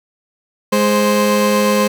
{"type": "tone pair together", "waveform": "30% pulse", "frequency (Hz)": [207.7, 523.4], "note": ["G#3", "C5"], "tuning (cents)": [0, 0], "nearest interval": "octave + major third", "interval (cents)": 1600, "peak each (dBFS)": -12, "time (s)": [0.72, 1.88], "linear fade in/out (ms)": 10, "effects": []}